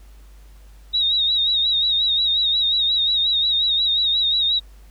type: tone with vibrato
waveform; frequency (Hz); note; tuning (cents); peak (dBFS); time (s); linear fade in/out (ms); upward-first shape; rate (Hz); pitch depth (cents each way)
sine; 3788; A#7; +27; -16; 0.93-4.6; 20; sine; 5.6; 63
effects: added 50 Hz sine -42 dBFS peak until 4.9 s + pink hiss -56 dBFS RMS until 4.9 s